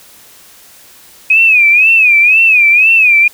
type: tone with vibrato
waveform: sine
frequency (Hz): 2506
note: D#7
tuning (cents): +12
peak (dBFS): -4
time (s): 1.3-3.28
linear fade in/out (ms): 5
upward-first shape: sine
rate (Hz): 2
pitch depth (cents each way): 130
effects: white hiss -40 dBFS RMS until 3.33 s